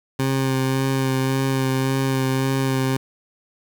20% pulse tone with vibrato, 133.1 Hz, C3, 30 cents sharp, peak -14 dBFS, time 0.19-2.97 s, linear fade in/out 5 ms, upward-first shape sine, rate 1.8 Hz, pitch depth 17 cents each way, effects 7-bit

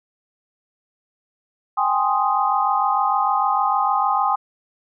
sine chord, Ab major seventh, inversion third, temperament equal, 784 / 830.6 / 1046.5 / 1244.5 Hz, G5 / Ab5 / C6 / Eb6, 0 / 0 / 0 / 0 cents, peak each -22 dBFS, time 1.77-4.36 s, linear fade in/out 10 ms, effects none

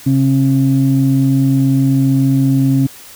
sine tone pair together, 134.9 / 269.8 Hz, C#3 / C#4, -47 / -47 cents, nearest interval octave, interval 1200 cents, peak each -11 dBFS, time 0.06-2.87 s, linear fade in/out 10 ms, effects tanh soft clip ceiling -3 dBFS + white hiss -37 dBFS RMS until 3.15 s

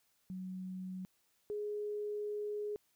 sine tone pair in turn, 185.8 / 417.1 Hz, F#3 / G#4, +7 / +7 cents, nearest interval octave + major second, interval 1400 cents, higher second, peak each -40 / -36 dBFS, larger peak second, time 0.3-1.05 / 1.5-2.76 s, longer second, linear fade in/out 0 ms, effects white hiss -75 dBFS RMS until 2.95 s

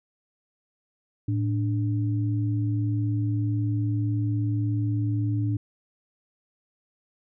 sine tone pair together, 109.79 / 293.1 Hz, A2 / D4, -3 / -3 cents, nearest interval octave + perfect fourth, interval 1700 cents, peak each -23 / -30 dBFS, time 1.28-5.57 s, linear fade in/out 5 ms, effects none

